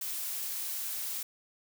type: noise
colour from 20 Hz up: blue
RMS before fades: -36 dBFS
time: 0.01-1.23 s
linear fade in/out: 5 ms
effects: none